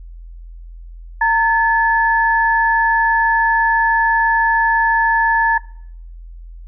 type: tone pair together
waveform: sine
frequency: 914.8 / 1727 Hz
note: A#5 / A6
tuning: -33 / -33 cents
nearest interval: major seventh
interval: 1100 cents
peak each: -14 dBFS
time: 1.21-5.58 s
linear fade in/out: 5 ms
effects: noise-tail reverb RT60 0.6 s tail -20 dB re dry + added 42 Hz sine -32 dBFS peak until 6.67 s